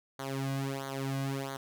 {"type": "tone with flanger", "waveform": "sawtooth", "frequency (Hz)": 136, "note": "C#3", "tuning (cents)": -33, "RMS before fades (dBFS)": -35, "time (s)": [0.19, 1.57], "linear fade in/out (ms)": 5, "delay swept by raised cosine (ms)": [0.38, 2.28], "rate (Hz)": 1.5, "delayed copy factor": -0.85, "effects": []}